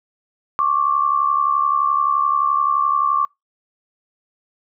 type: tone pair together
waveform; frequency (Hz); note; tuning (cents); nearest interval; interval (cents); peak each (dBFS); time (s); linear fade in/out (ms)
sine; 1091 / 1162.6; C#6 / D6; -28 / -18; minor second; 110; -19 / -17; 0.59-3.25; 0
effects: noise-tail reverb RT60 0.2 s tail -26 dB re dry